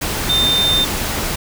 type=tone in noise; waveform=sine; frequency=3600 Hz; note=A7; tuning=39 cents sharp; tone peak=-13 dBFS; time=0.29-0.85 s; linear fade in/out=10 ms; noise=pink; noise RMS=-21 dBFS; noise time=0.01-1.36 s; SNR=+5 dB; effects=none